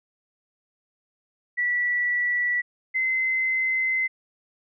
sine tone pair in turn, 1953 / 2057 Hz, B6 / C7, -20 / -30 cents, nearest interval minor second, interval 90 cents, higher second, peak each -21 dBFS, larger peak neither, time 1.57-2.62 / 2.94-4.08 s, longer second, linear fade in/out 20 ms, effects none

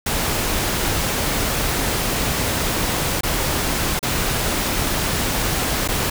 pink noise with dropouts, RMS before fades -21 dBFS, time 0.06-6.1 s, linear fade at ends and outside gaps 5 ms, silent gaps 3.209-3.233 / 3.993-4.028 / 5.878-5.885 s, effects none

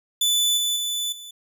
sawtooth tone with level steps, 3490 Hz, A7, 15 cents flat, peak -15 / -18 / -21 / -34 dBFS, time 0.21-1.31 s, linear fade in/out 5 ms, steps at 0.57 / 0.76 / 1.12 s, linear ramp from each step 5 ms, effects none

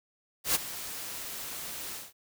white noise with ADSR envelope, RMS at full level -24 dBFS, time 0.44-2.13 s, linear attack 110 ms, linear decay 20 ms, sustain -15 dB, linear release 190 ms, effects none

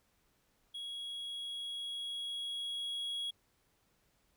triangle tone with level ramp, 3322 Hz, G#7, in tune, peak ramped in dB -39 to -34 dBFS, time 0.74-3.31 s, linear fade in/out 10 ms, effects pink hiss -74 dBFS RMS until 4.36 s

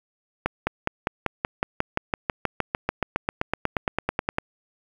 accelerating click train, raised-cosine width 0.5 ms, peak -7 dBFS, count 28, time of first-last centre 0.46-4.384 s, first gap 210 ms, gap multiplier 0.97, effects 7-bit

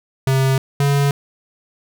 square tone pair in turn, 133.4 / 141.33 Hz, C3 / C#3, +34 / +34 cents, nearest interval minor second, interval 100 cents, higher second, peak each -14 dBFS, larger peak neither, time 0.27-0.58 / 0.8-1.11 s, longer neither, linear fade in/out 2 ms, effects none

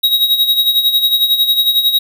square tone with tremolo, 3809 Hz, A#7, 37 cents sharp, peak -8 dBFS, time 0.03-1.99 s, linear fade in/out 10 ms, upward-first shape sine, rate 11 Hz, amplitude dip 65%, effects none

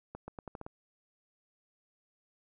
accelerating click train, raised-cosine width 1 ms, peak -28 dBFS, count 7, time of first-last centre 0.15-0.665 s, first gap 130 ms, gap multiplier 0.83, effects none

